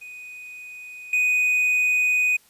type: tone with level steps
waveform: triangle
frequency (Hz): 2489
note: D#7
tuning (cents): 0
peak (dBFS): -35 / -16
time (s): 0.01-2.37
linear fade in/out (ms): 10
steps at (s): 1.13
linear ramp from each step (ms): 2
effects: white hiss -57 dBFS RMS until 2.49 s + resampled to 32000 Hz